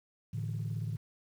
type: chord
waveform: sine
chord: A suspended fourth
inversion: none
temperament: equal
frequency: 110 / 146.83 / 164.81 Hz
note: A2 / D3 / E3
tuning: 0 / 0 / 0 cents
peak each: -34 / -38 / -40 dBFS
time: 0.33-0.97 s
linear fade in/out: 10 ms
effects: tanh soft clip ceiling -27 dBFS + 10-bit